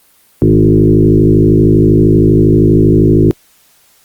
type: tone with frequency modulation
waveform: sine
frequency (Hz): 233.1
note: A#3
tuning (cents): 0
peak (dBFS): -4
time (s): 0.42-3.31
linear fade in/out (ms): 0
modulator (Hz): 52.7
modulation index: 3
effects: white hiss -49 dBFS RMS until 4.04 s + Opus 32 kbps